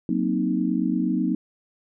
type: chord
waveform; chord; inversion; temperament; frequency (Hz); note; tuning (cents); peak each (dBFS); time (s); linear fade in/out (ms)
sine; C half-diminished seventh; second; equal; 185 / 233.1 / 261.6 / 311.1; Gb3 / Bb3 / C4 / Eb4; 0 / 0 / 0 / 0; -26; 0.09-1.35; 2
effects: none